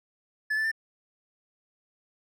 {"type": "tone with pitch steps", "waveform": "triangle", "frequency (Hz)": [1727, 1756.2, 1785.8], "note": ["A6", "A6", "A6"], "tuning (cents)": [-33, -4, 25], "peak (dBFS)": -23, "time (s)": [0.5, 0.716], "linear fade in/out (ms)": 10, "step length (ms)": 72, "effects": []}